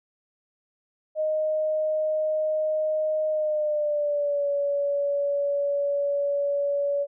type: tone with pitch glide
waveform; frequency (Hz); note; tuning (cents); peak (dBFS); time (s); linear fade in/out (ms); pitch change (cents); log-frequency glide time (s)
sine; 620 to 568.5; D#5 to C#5; -6 to +44; -22; 1.15-7.07; 50; -150; 3.29-4.48
effects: none